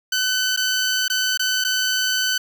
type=tone with dropouts; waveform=15% pulse; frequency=1512 Hz; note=F#6; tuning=37 cents sharp; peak=-12 dBFS; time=0.12-2.38 s; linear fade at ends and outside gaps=5 ms; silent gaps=0.564-0.573 / 1.081-1.099 / 1.375-1.394 / 1.641-1.647 s; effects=none